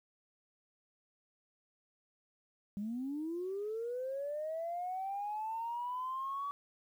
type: linear sweep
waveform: sine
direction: up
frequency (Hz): 196 to 1142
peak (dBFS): -35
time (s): 2.77-6.51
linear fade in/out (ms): 0
effects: tanh soft clip ceiling -31 dBFS + 11-bit